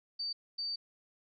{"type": "tone bursts at uneven times", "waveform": "sine", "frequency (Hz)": 4607, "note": "D8", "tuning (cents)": -34, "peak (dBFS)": -34, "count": 2, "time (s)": [[0.19, 0.33], [0.58, 0.76]], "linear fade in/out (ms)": 10, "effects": []}